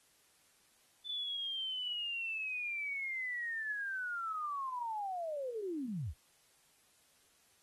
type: linear sweep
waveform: sine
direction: down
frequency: 3520 to 55 Hz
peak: -36 dBFS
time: 1.04-6.14 s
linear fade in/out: 50 ms
effects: white hiss -69 dBFS RMS until 7.62 s + AAC 32 kbps